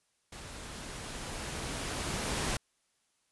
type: noise with level ramp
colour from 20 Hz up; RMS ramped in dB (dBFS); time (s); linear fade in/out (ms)
pink; -46 to -32; 0.32-2.57; 5
effects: white hiss -75 dBFS RMS until 3.31 s + resampled to 24000 Hz